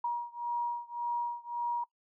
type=beating tone pair; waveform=sine; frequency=952 / 953.8 Hz; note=A#5 / A#5; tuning=+36 / +39 cents; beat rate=1.8 Hz; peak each=-34 / -35 dBFS; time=0.04-1.84 s; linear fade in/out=5 ms; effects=noise-tail reverb RT60 0.1 s tail -21 dB re dry